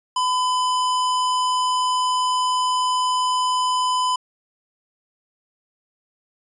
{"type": "tone", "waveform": "square", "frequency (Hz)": 1007, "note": "B5", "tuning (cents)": 33, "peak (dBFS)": -19, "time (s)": [0.16, 4.16], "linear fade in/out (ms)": 5, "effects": ["resampled to 22050 Hz"]}